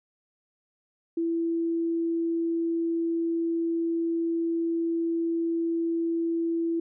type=tone; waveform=sine; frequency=333.1 Hz; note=E4; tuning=18 cents sharp; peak=-24 dBFS; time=1.17-6.8 s; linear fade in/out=5 ms; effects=none